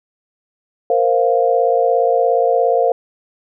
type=chord; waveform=sine; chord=Bb suspended second; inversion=none; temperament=equal; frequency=466.2 / 523.3 / 698.5 Hz; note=Bb4 / C5 / F5; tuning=0 / 0 / 0 cents; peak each=-16 dBFS; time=0.9-2.92 s; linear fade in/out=2 ms; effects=none